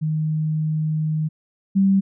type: tone pair in turn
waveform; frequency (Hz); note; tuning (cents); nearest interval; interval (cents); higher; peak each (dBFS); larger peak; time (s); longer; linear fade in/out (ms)
sine; 155.56 / 194.37; D#3 / G3; 0 / -14; major third; 386; second; -19 / -13; second; 0.01-1.29 / 1.75-2.01; first; 20
effects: none